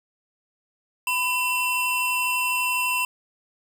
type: tone pair together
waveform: square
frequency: 999 / 2706 Hz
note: B5 / E7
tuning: +20 / +45 cents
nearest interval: octave + perfect fourth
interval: 1725 cents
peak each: -27 / -24 dBFS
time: 1.07-3.05 s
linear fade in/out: 2 ms
effects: none